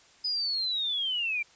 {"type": "linear sweep", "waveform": "sine", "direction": "down", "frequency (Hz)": [5020, 2322], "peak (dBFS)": -27, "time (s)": [0.24, 1.43], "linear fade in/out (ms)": 10, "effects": ["white hiss -58 dBFS RMS until 1.55 s", "resampled to 16000 Hz"]}